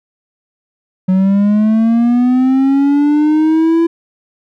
triangle linear sweep, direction up, 184.3 to 336.1 Hz, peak -6 dBFS, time 1.08-3.87 s, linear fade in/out 10 ms, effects none

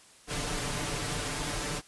pink noise with comb filter, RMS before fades -33 dBFS, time 0.27-1.82 s, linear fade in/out 50 ms, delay 6.8 ms, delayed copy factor +0.7, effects white hiss -56 dBFS RMS until 1.87 s + resampled to 24000 Hz

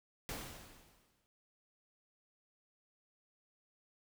pink noise with exponential decay, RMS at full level -41 dBFS, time 0.29-1.26 s, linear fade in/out 0 ms, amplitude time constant 210 ms, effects none

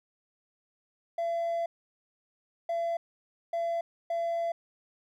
triangle tone bursts at uneven times, 676 Hz, E5, 43 cents sharp, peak -25 dBFS, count 4, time 1.18-1.66 / 2.69-2.97 / 3.53-3.81 / 4.1-4.52 s, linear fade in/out 5 ms, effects tanh soft clip ceiling -22 dBFS

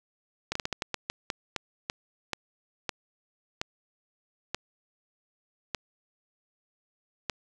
slowing click train, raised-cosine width 0.2 ms, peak -12 dBFS, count 17, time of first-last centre 0.52-7.297 s, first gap 34 ms, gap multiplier 1.29, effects none

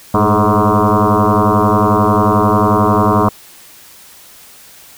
sine tone with frequency modulation, 425.6 Hz, G#4, 42 cents sharp, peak -8 dBFS, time 0.14-3.29 s, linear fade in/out 5 ms, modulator 105 Hz, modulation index 7.4, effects white hiss -40 dBFS RMS until 4.97 s

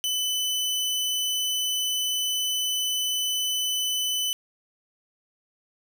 sawtooth tone, 3007 Hz, F#7, 27 cents sharp, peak -21 dBFS, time 0.04-4.33 s, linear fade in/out 0 ms, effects none

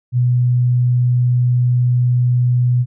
sine tone, 123.47 Hz, B2, in tune, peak -11 dBFS, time 0.12-2.86 s, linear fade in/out 50 ms, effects none

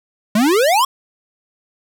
square exponential sweep, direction up, 200 to 1123 Hz, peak -12 dBFS, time 0.35-0.85 s, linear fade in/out 5 ms, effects none

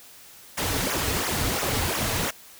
pink noise with flanger, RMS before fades -26 dBFS, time 0.57-2.31 s, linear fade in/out 10 ms, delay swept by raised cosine 0.22 to 5.72 ms, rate 2.9 Hz, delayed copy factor -0.9, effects white hiss -48 dBFS RMS until 2.59 s

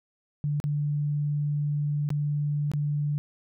sine tone with dropouts, 146.83 Hz, D3, in tune, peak -24 dBFS, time 0.44-3.18 s, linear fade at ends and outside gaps 0 ms, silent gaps 0.601-0.64 / 2.09-2.104 / 2.716-2.736 s, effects none

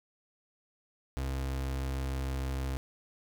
35% pulse tone, 66.5 Hz, C2, 29 cents sharp, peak -30 dBFS, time 1.17-2.77 s, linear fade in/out 0 ms, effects none

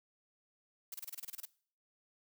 blue noise bursts, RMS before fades -43 dBFS, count 11, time 0.92-1.454 s, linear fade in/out 5 ms, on 24 ms, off 27 ms, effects noise-tail reverb RT60 0.5 s tail -21 dB re dry

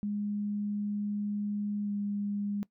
sine tone with pitch glide, 206.2 to 203.7 Hz, G#3 to G#3, -12 to -33 cents, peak -30 dBFS, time 0.03-2.63 s, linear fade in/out 0 ms, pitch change -21 cents, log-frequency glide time 1.83-1.91 s, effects noise-tail reverb RT60 0.1 s tail -20 dB re dry

